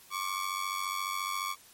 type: ring-modulated tone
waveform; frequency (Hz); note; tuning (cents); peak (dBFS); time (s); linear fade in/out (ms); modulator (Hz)
sawtooth; 1129; C#6; +31; -25; 0.1-1.56; 50; 47.2
effects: white hiss -56 dBFS RMS until 1.73 s + MP3 64 kbps